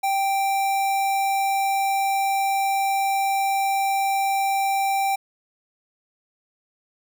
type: tone with notch filter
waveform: square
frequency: 784 Hz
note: G5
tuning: in tune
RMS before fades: -22 dBFS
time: 0.03-5.16 s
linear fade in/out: 10 ms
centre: 4600 Hz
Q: 1.8
effects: none